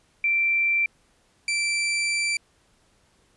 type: tone pair in turn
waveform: sine / sawtooth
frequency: 2349 / 2340 Hz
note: D7 / D7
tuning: 0 / -7 cents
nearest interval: unison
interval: 7 cents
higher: first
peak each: -19 dBFS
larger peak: neither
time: 0.24-0.86 / 1.48-2.37 s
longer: second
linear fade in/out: 2 ms
effects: pink hiss -63 dBFS RMS until 3.36 s + resampled to 24000 Hz